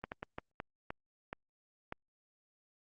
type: slowing click train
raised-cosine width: 0.5 ms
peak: -24 dBFS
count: 8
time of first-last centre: 0.04-1.924 s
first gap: 79 ms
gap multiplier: 1.4
effects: Opus 32 kbps